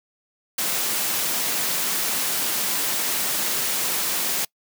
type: high-pass noise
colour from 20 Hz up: white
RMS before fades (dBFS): -24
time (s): 0.58-4.45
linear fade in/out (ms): 5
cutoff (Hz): 140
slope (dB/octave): 24
effects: noise-tail reverb RT60 0.1 s tail -25 dB re dry